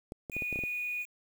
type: clicks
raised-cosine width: 2 ms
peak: -26 dBFS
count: 8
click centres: 0.121 / 0.298 / 0.366 / 0.422 / 0.527 / 0.559 / 0.59 / 0.637 s
type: tone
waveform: sine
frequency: 2462 Hz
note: D#7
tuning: 19 cents flat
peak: -32 dBFS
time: 0.31-1.06 s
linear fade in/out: 50 ms
effects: 8-bit